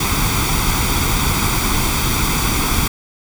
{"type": "noise with comb filter", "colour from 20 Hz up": "pink", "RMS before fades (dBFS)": -17, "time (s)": [0, 2.88], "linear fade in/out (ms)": 5, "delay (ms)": 0.86, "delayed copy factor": 0.65, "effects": []}